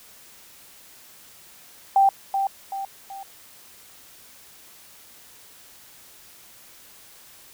sine tone with echo, 784 Hz, G5, in tune, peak -13 dBFS, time 1.96-2.09 s, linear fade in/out 2 ms, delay 380 ms, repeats 3, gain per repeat -7 dB, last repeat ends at 3.23 s, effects white hiss -49 dBFS RMS until 7.53 s

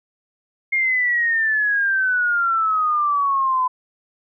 sine exponential sweep, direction down, 2142 to 1006 Hz, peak -16 dBFS, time 0.72-3.68 s, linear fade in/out 10 ms, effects none

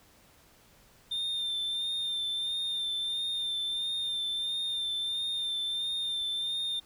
sine tone with vibrato, 3600 Hz, A7, 39 cents sharp, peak -27 dBFS, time 1.11-6.8 s, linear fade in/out 10 ms, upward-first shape sine, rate 1.5 Hz, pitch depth 30 cents each way, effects tanh soft clip ceiling -29 dBFS + pink hiss -60 dBFS RMS until 6.85 s

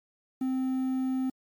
triangle tone with quantisation, 260.3 Hz, C4, 9 cents flat, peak -24 dBFS, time 0.41-1.3 s, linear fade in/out 5 ms, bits 9, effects MP3 96 kbps

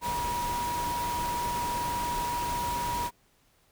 sine tone in noise, 961 Hz, B5, 48 cents flat, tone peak -29 dBFS, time 0.01-3.11 s, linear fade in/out 50 ms, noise pink, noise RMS -36 dBFS, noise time 0.01-3.11 s, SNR +4 dB, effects pink hiss -66 dBFS RMS until 3.71 s

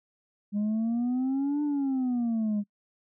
sine exponential two-way sweep, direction up then down, 202.6 to 297.3 to 202.6 Hz, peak -22 dBFS, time 0.52-2.64 s, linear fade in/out 50 ms, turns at 1.63 s, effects noise-tail reverb RT60 0.1 s tail -26 dB re dry + tanh soft clip ceiling -24 dBFS

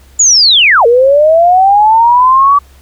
sine linear two-way sweep, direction down then up, 7040 to 457.1 to 1152 Hz, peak -3 dBFS, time 0.19-2.59 s, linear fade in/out 10 ms, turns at 0.86 s, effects added 67 Hz sine -38 dBFS peak until 2.81 s + pink hiss -46 dBFS RMS until 2.81 s

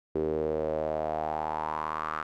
sawtooth tone with band-pass filter sweep, 77.78 Hz, D#2, in tune, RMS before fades -31 dBFS, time 0.15-2.23 s, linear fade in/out 5 ms, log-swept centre 390 to 1300 Hz, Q 5.2, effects none

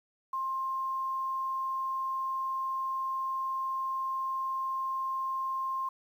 sine tone, 1059 Hz, C6, 21 cents sharp, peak -30 dBFS, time 0.33-5.89 s, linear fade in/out 5 ms, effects 10-bit

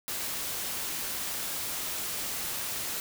white noise, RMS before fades -34 dBFS, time 0.08-3 s, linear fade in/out 0 ms, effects none

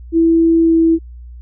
sine tone with pitch glide, 330 to 327.9 Hz, E4 to E4, +2 to -9 cents, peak -8 dBFS, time 0.12-0.99 s, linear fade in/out 50 ms, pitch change -11 cents, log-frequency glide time 0.62-0.74 s, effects added 60 Hz sine -31 dBFS peak until 1.41 s

